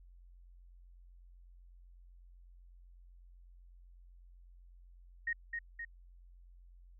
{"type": "tone with echo", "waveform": "sine", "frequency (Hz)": 1864.7, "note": "A#6", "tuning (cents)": 0, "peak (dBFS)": -32, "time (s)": [5.27, 5.33], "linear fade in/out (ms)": 5, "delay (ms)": 260, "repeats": 2, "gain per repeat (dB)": -4, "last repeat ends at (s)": 5.85, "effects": ["added 44 Hz sine -55 dBFS peak until 6.99 s"]}